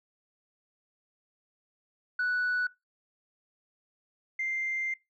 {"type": "tone pair in turn", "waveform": "sine", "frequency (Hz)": [1480, 2093], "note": ["F#6", "C7"], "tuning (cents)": [0, 0], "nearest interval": "tritone", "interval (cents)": 600, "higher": "second", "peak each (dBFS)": [-24, -28], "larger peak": "first", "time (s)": [[2.19, 2.67], [4.39, 4.94]], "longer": "second", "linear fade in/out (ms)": 5, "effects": ["noise-tail reverb RT60 0.2 s tail -21 dB re dry", "tanh soft clip ceiling -24 dBFS"]}